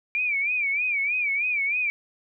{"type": "tone with vibrato", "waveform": "sine", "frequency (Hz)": 2349, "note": "D7", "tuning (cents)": 0, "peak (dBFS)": -22, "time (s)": [0.15, 1.9], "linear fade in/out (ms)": 0, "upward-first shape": "sine", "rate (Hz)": 3.2, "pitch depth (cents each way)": 120, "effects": []}